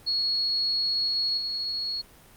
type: tone with level steps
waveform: sine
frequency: 4334 Hz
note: C#8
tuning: 40 cents flat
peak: -23 / -27 dBFS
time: 0.06-2.02 s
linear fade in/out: 20 ms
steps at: 1.37 s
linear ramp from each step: 5 ms
effects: pink hiss -53 dBFS RMS until 2.36 s + Opus 32 kbps